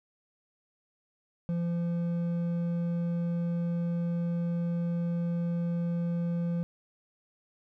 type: tone with hard clipping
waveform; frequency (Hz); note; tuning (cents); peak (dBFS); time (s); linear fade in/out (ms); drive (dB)
triangle; 171.2; F3; -34; -29; 1.49-6.63; 0; 9
effects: none